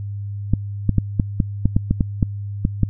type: clicks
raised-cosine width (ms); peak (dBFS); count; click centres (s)
5; -3; 12; 0.536 / 0.893 / 0.983 / 1.198 / 1.402 / 1.656 / 1.765 / 1.91 / 2.008 / 2.228 / 2.651 / 2.833
effects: added 101 Hz sine -25 dBFS peak until 2.89 s